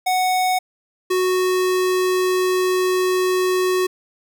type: tone pair in turn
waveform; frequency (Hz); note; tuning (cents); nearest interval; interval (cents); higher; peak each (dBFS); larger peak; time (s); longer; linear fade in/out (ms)
square; 740 / 368.8; F#5 / F#4; 0 / -6; octave; 1206; first; -17; neither; 0.06-0.59 / 1.1-3.87; second; 10
effects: none